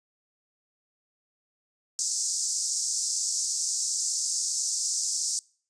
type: band-pass noise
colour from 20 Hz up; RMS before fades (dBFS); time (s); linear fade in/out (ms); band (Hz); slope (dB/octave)
white; -29; 1.99-5.39; 0; 5100 to 8200; 48
effects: noise-tail reverb RT60 0.5 s tail -26 dB re dry + resampled to 22050 Hz